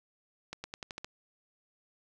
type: accelerating click train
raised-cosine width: 0.2 ms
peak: -22 dBFS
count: 7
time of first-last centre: 0.53-1.045 s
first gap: 110 ms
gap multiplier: 0.9
effects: none